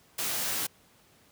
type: noise with comb filter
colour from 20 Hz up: white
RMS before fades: -31 dBFS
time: 0.18-0.67 s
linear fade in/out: 10 ms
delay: 15 ms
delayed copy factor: -0.6
effects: pink hiss -61 dBFS RMS until 1.31 s + high-pass 80 Hz 12 dB/octave